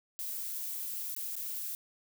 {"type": "noise with dropouts", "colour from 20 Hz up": "violet", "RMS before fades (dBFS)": -38, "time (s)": [0.19, 1.75], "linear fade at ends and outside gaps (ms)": 0, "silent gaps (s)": [[1.15, 1.164], [1.355, 1.365]], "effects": []}